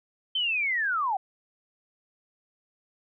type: linear sweep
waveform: sine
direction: down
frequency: 3125 to 729 Hz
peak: -24 dBFS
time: 0.35-1.17 s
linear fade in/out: 5 ms
effects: none